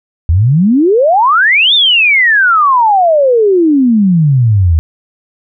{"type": "exponential two-way sweep", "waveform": "sine", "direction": "up then down", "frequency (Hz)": [76.2, 3682, 76.2], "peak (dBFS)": -5, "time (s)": [0.29, 4.79], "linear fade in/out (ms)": 0, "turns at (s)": 1.74, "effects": []}